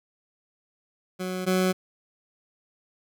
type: tone pair in turn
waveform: 20% pulse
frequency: 184.3 / 185.37 Hz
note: F#3 / F#3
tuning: -7 / +3 cents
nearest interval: unison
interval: 10 cents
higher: second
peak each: -24 / -16 dBFS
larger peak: second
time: 1.19-1.46 / 1.46-1.73 s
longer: neither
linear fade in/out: 20 ms
effects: none